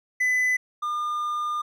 triangle tone pair in turn, 2005 / 1207.6 Hz, B6 / D6, +26 / +48 cents, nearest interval major sixth, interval 878 cents, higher first, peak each -18 / -23 dBFS, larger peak first, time 0.2-0.57 / 0.82-1.62 s, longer second, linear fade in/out 10 ms, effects none

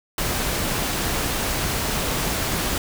pink noise, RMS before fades -24 dBFS, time 0.18-2.78 s, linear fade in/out 2 ms, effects none

